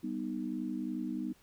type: chord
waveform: sine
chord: G augmented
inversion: none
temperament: equal with one note detuned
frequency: 196 / 246.9 / 309.9 Hz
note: G3 / B3 / D#4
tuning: 0 / 0 / -7 cents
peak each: -40 / -37 / -38 dBFS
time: 0.03-1.33 s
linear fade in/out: 10 ms
effects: pink hiss -65 dBFS RMS until 1.42 s